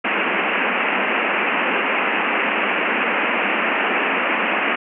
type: band-pass noise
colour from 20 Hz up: white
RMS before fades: -20 dBFS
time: 0.04-4.76 s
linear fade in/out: 10 ms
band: 190 to 2800 Hz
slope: 96 dB/octave
effects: none

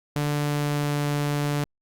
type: tone with pitch glide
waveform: sawtooth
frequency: 146.83 to 145.65 Hz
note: D3 to D3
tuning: 0 to -14 cents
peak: -19 dBFS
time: 0.16-1.64 s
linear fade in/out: 0 ms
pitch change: -14 cents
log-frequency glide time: 0.33-1.04 s
effects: Opus 48 kbps

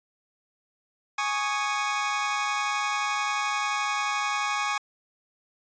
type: chord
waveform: 25% pulse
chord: Ab suspended fourth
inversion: none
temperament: equal with one note detuned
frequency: 830.6 / 1108.7 / 1240.2 Hz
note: Ab5 / Db6 / Eb6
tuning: 0 / 0 / -6 cents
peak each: -26 / -25 / -28 dBFS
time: 1.18-4.78 s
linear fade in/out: 5 ms
effects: resampled to 16000 Hz

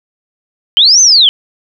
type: linear two-way sweep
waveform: sine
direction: up then down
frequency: 2975 to 6300 to 2975 Hz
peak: -3 dBFS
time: 0.77-1.29 s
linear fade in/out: 0 ms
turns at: 1.01 s
effects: none

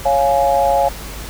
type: chord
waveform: sine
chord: Db major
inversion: none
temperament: equal with one note detuned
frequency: 554.4 / 698.5 / 836.4 Hz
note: Db5 / F5 / Ab5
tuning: 0 / 0 / +12 cents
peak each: -16 dBFS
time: 0.05-0.89 s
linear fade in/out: 10 ms
effects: added 51 Hz sine -31 dBFS peak until 1.29 s + pink hiss -32 dBFS RMS until 1.29 s

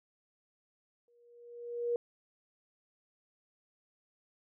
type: tone with exponential growth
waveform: sine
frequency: 476.2 Hz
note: A#4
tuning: 37 cents sharp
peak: -27 dBFS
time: 1.08-1.96 s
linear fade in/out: 1 ms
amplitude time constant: 190 ms
effects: none

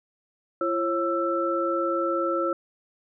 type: tone cluster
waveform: sine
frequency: 340.3 / 543 / 1328 Hz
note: F4 / C#5 / E6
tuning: -45 / -36 / +12 cents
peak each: -27 dBFS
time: 0.61-2.53 s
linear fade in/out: 2 ms
effects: none

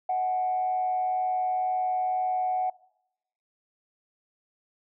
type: tone with frequency modulation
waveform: sine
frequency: 740 Hz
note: F#5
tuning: in tune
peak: -23 dBFS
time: 0.09-2.7 s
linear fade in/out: 5 ms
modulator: 102 Hz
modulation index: 0.35
effects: noise-tail reverb RT60 0.8 s tail -22 dB re dry + tanh soft clip ceiling -19 dBFS

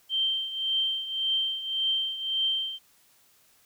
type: tone with tremolo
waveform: sine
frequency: 3136 Hz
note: G7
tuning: in tune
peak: -22 dBFS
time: 0.09-2.79 s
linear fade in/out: 50 ms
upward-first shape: triangle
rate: 1.8 Hz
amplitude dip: 75%
effects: white hiss -62 dBFS RMS until 3.65 s

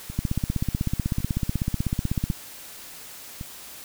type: two click trains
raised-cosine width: 5 ms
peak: -11 / -21 dBFS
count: 35 / 4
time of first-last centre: 0.19-2.302 / 0.1-3.411 s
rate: 16.1 / 0.906 Hz
effects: white hiss -42 dBFS RMS until 3.84 s

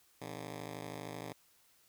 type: ring-modulated tone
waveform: 10% pulse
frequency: 143.5 Hz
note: D3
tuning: 40 cents flat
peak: -31 dBFS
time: 0.21-1.33 s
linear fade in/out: 10 ms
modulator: 26.4 Hz
effects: white hiss -68 dBFS RMS until 1.88 s

